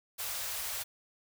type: band-stop noise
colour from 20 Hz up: white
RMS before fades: -37 dBFS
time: 0.18-0.84 s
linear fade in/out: 20 ms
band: 120 to 510 Hz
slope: 24 dB/octave
effects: none